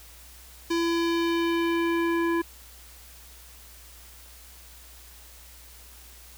square tone with low-pass filter sweep, 336.4 Hz, E4, 35 cents sharp, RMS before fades -25 dBFS, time 0.7-2.42 s, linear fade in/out 10 ms, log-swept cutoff 5400 to 1700 Hz, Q 1.5, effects added 60 Hz sine -50 dBFS peak until 6.37 s + white hiss -50 dBFS RMS until 6.37 s

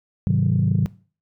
sine chord, Ab dominant seventh, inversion none, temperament equal with one note detuned, 103.83 / 130.81 / 155.56 / 186.61 Hz, Ab2 / C3 / Eb3 / Gb3, 0 / 0 / 0 / +15 cents, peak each -21 dBFS, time 0.27-0.86 s, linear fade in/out 0 ms, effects noise-tail reverb RT60 0.4 s tail -21 dB re dry + tanh soft clip ceiling -9 dBFS

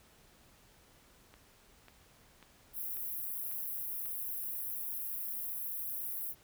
click train, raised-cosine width 0.3 ms, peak -38 dBFS, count 6, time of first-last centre 1.34-4.057 s, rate 1.84 Hz
white high-pass noise, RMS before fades -39 dBFS, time 2.73-6.35 s, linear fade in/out 50 ms, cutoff 11000 Hz, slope 48 dB/octave
effects pink hiss -63 dBFS RMS until 6.43 s

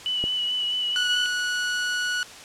sine tone with vibrato, 2960 Hz, F#7, in tune, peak -23 dBFS, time 0.06-1.26 s, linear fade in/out 0 ms, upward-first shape sine, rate 4.6 Hz, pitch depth 25 cents each way
click, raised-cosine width 2 ms, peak -17 dBFS, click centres 0.24 s
sawtooth tone, 1468 Hz, F#6, 14 cents flat, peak -20 dBFS, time 0.96-2.23 s, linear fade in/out 0 ms
effects white hiss -42 dBFS RMS until 2.44 s + low-pass 7000 Hz 12 dB/octave

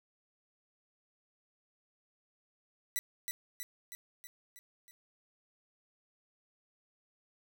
5% pulse tone with echo, 1975.5 Hz, B6, in tune, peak -21 dBFS, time 2.96-2.99 s, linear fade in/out 0 ms, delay 320 ms, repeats 6, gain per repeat -4 dB, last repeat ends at 4.91 s, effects none

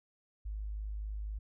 sine tone, 52 Hz, G#1, 3 cents sharp, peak -36 dBFS, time 0.45-1.39 s, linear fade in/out 10 ms, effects none

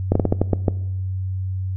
slowing click train, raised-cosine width 2 ms, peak -3 dBFS, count 8, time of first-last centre 0.12-0.682 s, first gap 34 ms, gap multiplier 1.28, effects noise-tail reverb RT60 1.0 s tail -19 dB re dry + added 94 Hz sine -22 dBFS peak until 1.76 s

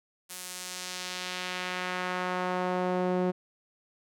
sawtooth tone with band-pass filter sweep, 181.9 Hz, F#3, 29 cents flat, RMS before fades -32 dBFS, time 0.29-3.32 s, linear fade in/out 20 ms, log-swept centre 11000 to 390 Hz, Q 0.9, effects none

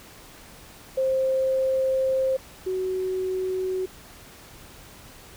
sine tone pair in turn, 527 / 373.3 Hz, C5 / F#4, +12 / +15 cents, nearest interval tritone, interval 597 cents, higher first, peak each -20 / -24 dBFS, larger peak first, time 0.97-2.37 / 2.66-3.86 s, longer first, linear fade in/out 10 ms, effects pink hiss -47 dBFS RMS until 5.36 s

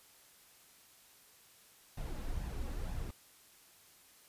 brown noise with flanger, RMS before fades -39 dBFS, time 1.97-3.11 s, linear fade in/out 5 ms, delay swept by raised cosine 1.1 to 3.7 ms, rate 2.1 Hz, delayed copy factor +0.5, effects white hiss -62 dBFS RMS until 4.28 s + resampled to 32000 Hz

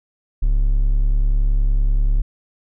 triangle tone, 35.26 Hz, C#1, 30 cents sharp, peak -11 dBFS, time 0.42-2.22 s, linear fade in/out 10 ms, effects none

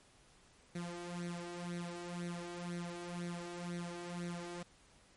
sawtooth tone with flanger, 174 Hz, F3, 6 cents flat, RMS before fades -43 dBFS, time 0.75-4.63 s, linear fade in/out 5 ms, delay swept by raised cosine 0.48 to 2.68 ms, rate 2 Hz, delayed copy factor +0.75, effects pink hiss -65 dBFS RMS until 5.16 s + MP3 48 kbps

